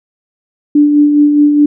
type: tone with tremolo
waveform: sine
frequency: 293.7 Hz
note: D4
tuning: in tune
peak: -3 dBFS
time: 0.75-1.66 s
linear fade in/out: 5 ms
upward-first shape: sine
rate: 4.8 Hz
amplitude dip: 40%
effects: none